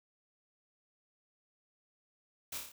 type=noise with echo; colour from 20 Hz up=white; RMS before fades=-41 dBFS; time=2.52-2.58 s; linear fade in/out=5 ms; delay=28 ms; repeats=5; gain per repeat=-3 dB; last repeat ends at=2.72 s; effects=none